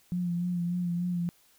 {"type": "tone with vibrato", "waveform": "sine", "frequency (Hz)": 175.5, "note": "F3", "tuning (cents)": 9, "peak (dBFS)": -27, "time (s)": [0.12, 1.29], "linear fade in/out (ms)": 0, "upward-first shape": "sine", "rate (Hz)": 3.4, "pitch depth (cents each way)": 33, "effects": ["white hiss -63 dBFS RMS until 1.58 s"]}